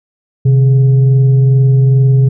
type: tone with frequency modulation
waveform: sine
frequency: 130.81 Hz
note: C3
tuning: in tune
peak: -5 dBFS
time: 0.45-2.29 s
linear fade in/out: 10 ms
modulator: 284 Hz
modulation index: 0.28
effects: none